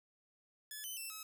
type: tone with pitch steps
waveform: 5% pulse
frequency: 1717 / 3036 / 2678 / 1287 Hz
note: A6 / F#7 / E7 / E6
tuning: -43 / +44 / +27 / -42 cents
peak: -34 dBFS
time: 0.71-1.23 s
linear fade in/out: 2 ms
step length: 130 ms
effects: none